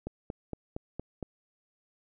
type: click train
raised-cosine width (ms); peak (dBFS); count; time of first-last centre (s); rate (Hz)
2; -22; 6; 0.07-1.227; 4.32
effects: none